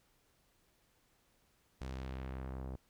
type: tone with low-pass filter sweep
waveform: sawtooth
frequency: 65.3 Hz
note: C2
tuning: 3 cents flat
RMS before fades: -43 dBFS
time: 1.81-2.76 s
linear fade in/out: 0 ms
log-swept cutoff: 7600 to 730 Hz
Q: 0.86
effects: pink hiss -73 dBFS RMS until 2.89 s